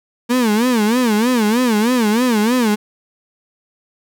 35% pulse tone with vibrato, 230.4 Hz, A#3, 20 cents flat, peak -11 dBFS, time 0.29-2.76 s, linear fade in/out 20 ms, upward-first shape sine, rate 3.2 Hz, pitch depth 180 cents each way, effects none

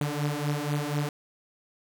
sawtooth beating tone pair, 144.8 / 148.9 Hz, D3 / D3, -24 / +24 cents, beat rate 4.1 Hz, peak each -26 dBFS, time 0.01-1.09 s, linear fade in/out 2 ms, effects none

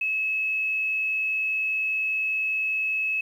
sine tone, 2585 Hz, E7, 34 cents flat, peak -23 dBFS, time 0.01-3.21 s, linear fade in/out 5 ms, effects 9-bit

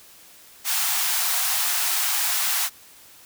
white high-pass noise, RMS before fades -23 dBFS, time 0.64-2.7 s, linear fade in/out 50 ms, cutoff 670 Hz, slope 96 dB/octave, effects white hiss -49 dBFS RMS until 3.25 s

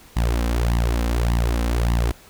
sawtooth tone with flanger, 58.27 Hz, A#1, in tune, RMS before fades -20 dBFS, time 0.16-2.12 s, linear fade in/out 10 ms, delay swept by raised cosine 1 to 3.9 ms, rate 1.7 Hz, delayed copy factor +0.8, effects pink hiss -48 dBFS RMS until 2.29 s

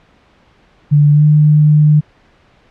sine tone with pitch glide, 146.83 to 150.78 Hz, D3 to D3, 0 to +46 cents, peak -5 dBFS, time 0.91-2.01 s, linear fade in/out 20 ms, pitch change +46 cents, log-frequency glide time 1.12-1.24 s, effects pink hiss -50 dBFS RMS until 2.7 s + low-pass 3000 Hz 12 dB/octave

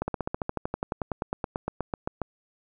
slowing click train, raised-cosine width 1 ms, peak -14 dBFS, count 24, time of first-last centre 0.02-2.217 s, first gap 60 ms, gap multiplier 1.04, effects none

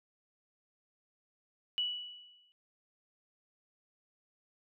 sine tone with exponential decay, 2948 Hz, F#7, 7 cents flat, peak -28 dBFS, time 1.78-2.52 s, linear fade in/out 0 ms, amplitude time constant 160 ms, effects none

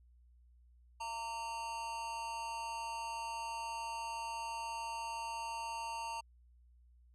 square tone with amplitude modulation, 917 Hz, A#5, 29 cents flat, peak -37 dBFS, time 1-6.21 s, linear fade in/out 10 ms, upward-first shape sine, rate 241 Hz, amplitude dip 60%, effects added 60 Hz sine -61 dBFS peak until 7.14 s + resampled to 22050 Hz

